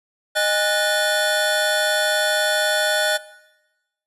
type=tone cluster; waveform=square; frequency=616 / 816 / 1472 / 1756 / 3476 Hz; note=D#5 / G#5 / F#6 / A6 / A7; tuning=-17 / -31 / -9 / -4 / -22 cents; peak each=-22 / -29 / -22 / -30 / -26 dBFS; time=0.35-3.18 s; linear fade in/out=20 ms; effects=noise-tail reverb RT60 1.0 s tail -19 dB re dry + resampled to 32000 Hz